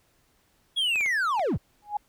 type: linear sweep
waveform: triangle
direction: down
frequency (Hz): 3381 to 35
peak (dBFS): -21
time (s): 0.76-1.58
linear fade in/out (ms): 20
type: clicks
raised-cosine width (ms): 0.3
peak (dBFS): -23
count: 4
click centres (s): 0.958 / 1.009 / 1.061 / 1.395
type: tone with exponential growth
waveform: sine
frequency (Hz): 830.6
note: G#5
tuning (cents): 0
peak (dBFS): -21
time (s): 1.82-1.97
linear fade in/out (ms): 5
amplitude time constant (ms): 31
effects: pink hiss -66 dBFS RMS until 2.08 s